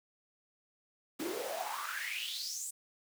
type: noise with high-pass filter sweep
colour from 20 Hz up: pink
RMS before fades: -39 dBFS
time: 1.19-2.71 s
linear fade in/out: 10 ms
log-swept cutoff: 290 to 8500 Hz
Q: 7.3
effects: none